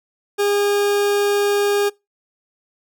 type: tone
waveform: 40% pulse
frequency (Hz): 407.3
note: G#4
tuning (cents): -34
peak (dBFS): -15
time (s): 0.38-1.9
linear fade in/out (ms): 20
effects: noise-tail reverb RT60 0.2 s tail -23 dB re dry